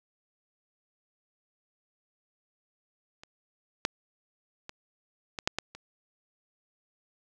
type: clicks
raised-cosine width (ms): 0.2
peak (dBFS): -29 / -8 / -23 / -17 / -7 / -12 / -27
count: 7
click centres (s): 3.235 / 3.851 / 4.694 / 5.388 / 5.475 / 5.586 / 5.75
effects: none